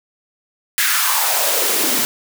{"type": "noise with high-pass filter sweep", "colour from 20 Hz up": "white", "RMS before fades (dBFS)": -17, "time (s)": [0.78, 2.05], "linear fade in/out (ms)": 0, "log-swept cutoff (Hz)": [1800, 210], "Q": 3.3, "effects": []}